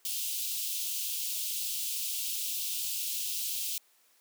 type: high-pass noise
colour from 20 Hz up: white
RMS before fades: -34 dBFS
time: 0.05-3.78 s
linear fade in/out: 2 ms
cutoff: 2700 Hz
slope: 48 dB/octave
effects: white hiss -66 dBFS RMS until 4.2 s + high-pass 300 Hz 12 dB/octave